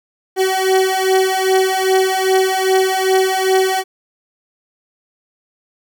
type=beating tone pair; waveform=30% pulse; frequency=377.3 / 379.8 Hz; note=F#4 / F#4; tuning=+34 / +45 cents; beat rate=2.5 Hz; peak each=-13 dBFS; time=0.36-3.84 s; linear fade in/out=50 ms; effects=none